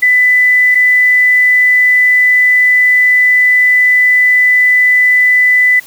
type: tone pair in turn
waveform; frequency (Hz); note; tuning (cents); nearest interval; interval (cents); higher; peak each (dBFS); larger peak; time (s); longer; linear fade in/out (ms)
sine; 1996 / 1996; B6 / B6; +18 / +18; unison; 0; neither; -5; neither; 0.02-0.75 / 0.75-5.8; second; 10
effects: white hiss -37 dBFS RMS until 5.86 s